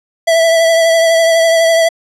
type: tone with vibrato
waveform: square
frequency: 659.3 Hz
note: E5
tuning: in tune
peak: -8 dBFS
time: 0.27-1.89 s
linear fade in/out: 10 ms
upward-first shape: triangle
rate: 12 Hz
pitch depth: 27 cents each way
effects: low-pass 10000 Hz 12 dB/octave